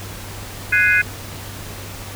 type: chord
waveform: sine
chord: Ab dominant seventh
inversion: third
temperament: equal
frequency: 1480 / 1661.2 / 2093 / 2489 Hz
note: Gb6 / Ab6 / C7 / Eb7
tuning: 0 / 0 / 0 / 0 cents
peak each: -17 / -17 / -19 / -18 dBFS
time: 0.72-1.02 s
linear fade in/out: 10 ms
effects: added 98 Hz sine -34 dBFS peak until 2.15 s + pink hiss -34 dBFS RMS until 2.15 s